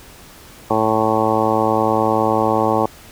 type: harmonic tone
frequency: 110 Hz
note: A2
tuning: in tune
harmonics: 1 / 2 / 3 / 4 / 5 / 6 / 7 / 8 / 9 / 10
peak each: -27 / -24 / -22 / -22 / -21 / -27 / -21 / -22 / -27 / -24 dBFS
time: 0.7-2.86 s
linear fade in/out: 5 ms
effects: pink hiss -42 dBFS RMS until 3.11 s